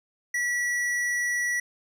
sine tone with hard clipping, 1942 Hz, B6, 30 cents flat, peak -26 dBFS, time 0.34-1.6 s, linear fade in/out 5 ms, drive 11 dB, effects none

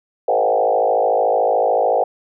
sine tone with frequency modulation, 622.3 Hz, D#5, in tune, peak -13 dBFS, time 0.28-2.04 s, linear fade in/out 5 ms, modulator 53.6 Hz, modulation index 3.3, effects none

